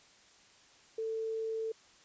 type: tone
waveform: sine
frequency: 445.3 Hz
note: A4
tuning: 21 cents sharp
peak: -33 dBFS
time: 0.98-1.72 s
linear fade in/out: 5 ms
effects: white hiss -61 dBFS RMS until 2.04 s + resampled to 16000 Hz